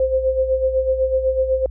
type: tone with tremolo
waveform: sine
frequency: 523 Hz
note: C5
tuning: 1 cent flat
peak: -13 dBFS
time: 0-1.66 s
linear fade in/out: 2 ms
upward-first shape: sine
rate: 8 Hz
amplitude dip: 65%
effects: added 60 Hz sine -28 dBFS peak until 1.7 s